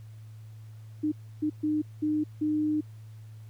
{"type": "tone bursts at uneven times", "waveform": "sine", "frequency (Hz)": 304.3, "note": "D#4", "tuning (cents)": -38, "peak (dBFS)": -24, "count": 5, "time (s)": [[1.03, 1.12], [1.42, 1.5], [1.63, 1.82], [2.02, 2.24], [2.41, 2.81]], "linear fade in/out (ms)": 10, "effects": ["added 109 Hz sine -43 dBFS peak until 3.49 s", "pink hiss -64 dBFS RMS until 3.49 s"]}